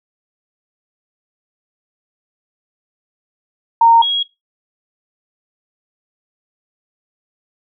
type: tone pair in turn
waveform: sine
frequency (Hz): 922 / 3302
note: A#5 / G#7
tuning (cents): -19 / -11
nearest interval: octave + minor seventh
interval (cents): 2208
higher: second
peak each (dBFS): -6 / -14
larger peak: first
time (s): 3.81-4.02 / 4.02-4.23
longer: neither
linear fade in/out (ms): 5
effects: noise-tail reverb RT60 0.2 s tail -20 dB re dry